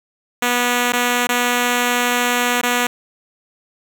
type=tone with dropouts; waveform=5% pulse; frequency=244.1 Hz; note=B3; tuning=20 cents flat; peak=-4 dBFS; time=0.42-2.87 s; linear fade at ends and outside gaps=5 ms; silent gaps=0.924-0.932 / 1.271-1.29 / 2.614-2.632 s; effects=none